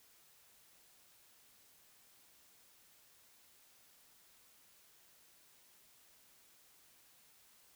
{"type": "silence", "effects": ["white hiss -66 dBFS RMS until 7.75 s"]}